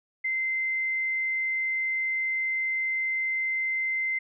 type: tone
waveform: sine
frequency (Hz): 2075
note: C7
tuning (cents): -15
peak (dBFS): -25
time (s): 0.24-4.19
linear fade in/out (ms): 10
effects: none